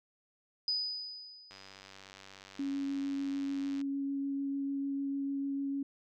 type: tone with exponential decay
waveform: sine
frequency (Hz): 4978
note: D#8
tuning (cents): 0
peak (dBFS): -28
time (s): 0.68-1.93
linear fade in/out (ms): 1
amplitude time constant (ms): 270
type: click train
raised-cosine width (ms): 0.2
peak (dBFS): -33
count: 224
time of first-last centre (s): 1.51-3.814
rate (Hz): 96.8
type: tone with vibrato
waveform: sine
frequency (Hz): 277.2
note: C#4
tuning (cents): 0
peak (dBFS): -32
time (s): 2.59-5.83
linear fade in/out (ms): 5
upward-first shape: sine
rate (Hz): 6.7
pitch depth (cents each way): 8
effects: none